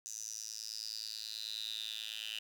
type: tone with high-pass filter sweep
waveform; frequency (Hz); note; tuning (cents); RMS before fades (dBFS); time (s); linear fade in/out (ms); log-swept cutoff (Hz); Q
10% pulse; 109.3; A2; -11; -43; 0.06-2.39; 0; 6400 to 3000; 8.4
effects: none